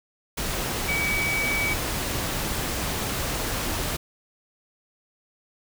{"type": "tone in noise", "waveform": "sine", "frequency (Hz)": 2279, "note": "C#7", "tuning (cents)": 47, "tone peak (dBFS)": -24, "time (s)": [0.88, 1.74], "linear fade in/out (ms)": 10, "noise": "pink", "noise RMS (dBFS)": -28, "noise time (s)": [0.37, 3.97], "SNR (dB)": 1, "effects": []}